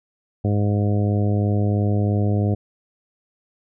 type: harmonic tone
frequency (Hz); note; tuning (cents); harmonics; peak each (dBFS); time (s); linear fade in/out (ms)
103; G#2; -14; 1 / 2 / 3 / 4 / 5 / 6 / 7; -18 / -24 / -28 / -30 / -32 / -34 / -35; 0.44-2.55; 10
effects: none